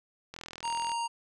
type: click train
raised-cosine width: 0.2 ms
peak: -24 dBFS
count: 25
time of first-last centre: 0.34-0.918 s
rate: 41.5 Hz
type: harmonic tone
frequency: 932.3 Hz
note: A#5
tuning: in tune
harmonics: 1 / 3 / 5 / 7 / 9 / 10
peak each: -30 / -40 / -44 / -47 / -49 / -50 dBFS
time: 0.63-1.08 s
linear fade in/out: 20 ms
effects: none